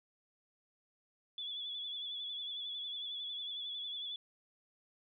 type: tone with vibrato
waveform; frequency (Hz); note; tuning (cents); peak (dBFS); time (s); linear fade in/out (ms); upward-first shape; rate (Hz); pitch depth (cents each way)
sine; 3425; A7; -47; -39; 1.38-4.16; 2; sine; 11; 43
effects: none